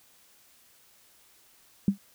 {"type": "tone with exponential decay", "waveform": "sine", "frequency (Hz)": 198, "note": "G3", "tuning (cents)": 18, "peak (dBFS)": -15, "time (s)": [1.88, 1.98], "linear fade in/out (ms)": 2, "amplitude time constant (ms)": 20, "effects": ["white hiss -60 dBFS RMS until 2.14 s"]}